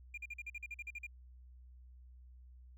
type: tone bursts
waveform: triangle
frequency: 2406 Hz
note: D7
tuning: 41 cents sharp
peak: -39 dBFS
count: 12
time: 0.14-1.067 s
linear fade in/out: 5 ms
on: 36 ms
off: 45 ms
effects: tanh soft clip ceiling -36 dBFS + added 62 Hz sine -54 dBFS peak until 2.77 s